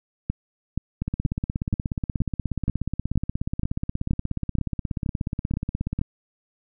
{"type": "two click trains", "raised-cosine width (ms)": 5, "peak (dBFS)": [-11, -13], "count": [13, 84], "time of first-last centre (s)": [[0.3, 6.014], [1.02, 5.99]], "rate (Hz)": [2.1, 16.7], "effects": []}